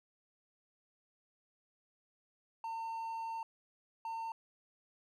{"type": "tone bursts at uneven times", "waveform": "triangle", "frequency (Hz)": 906, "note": "A#5", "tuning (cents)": -50, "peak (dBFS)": -36, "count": 2, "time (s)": [[2.64, 3.43], [4.05, 4.32]], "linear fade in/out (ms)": 2, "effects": []}